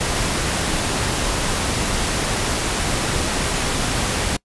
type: noise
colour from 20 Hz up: pink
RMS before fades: -21 dBFS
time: 0-4.37 s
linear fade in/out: 10 ms
effects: noise-tail reverb RT60 0.1 s tail -25 dB re dry + resampled to 24000 Hz